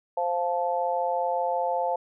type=chord; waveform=sine; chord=F major; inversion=second; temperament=just; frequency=523.8 / 698.5 / 873.1 Hz; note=C5 / F5 / A5; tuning=+2 / 0 / -14 cents; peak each=-28 dBFS; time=0.17-1.96 s; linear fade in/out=5 ms; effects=none